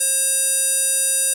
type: tone with band-pass filter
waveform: square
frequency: 538 Hz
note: C5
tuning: 48 cents sharp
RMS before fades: -19 dBFS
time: 0-1.34 s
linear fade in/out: 10 ms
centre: 9300 Hz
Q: 6.1
effects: 8-bit